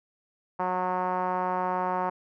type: tone with low-pass filter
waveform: 5% pulse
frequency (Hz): 182.7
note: F#3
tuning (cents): -22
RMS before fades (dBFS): -28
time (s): 0.59-2.1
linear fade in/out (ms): 10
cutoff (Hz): 940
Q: 2.7
effects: none